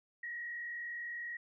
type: tone with frequency modulation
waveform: sine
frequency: 1900 Hz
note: A#6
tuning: 33 cents sharp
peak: -39 dBFS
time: 0.23-1.37 s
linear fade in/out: 5 ms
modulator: 39.9 Hz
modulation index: 0.97
effects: none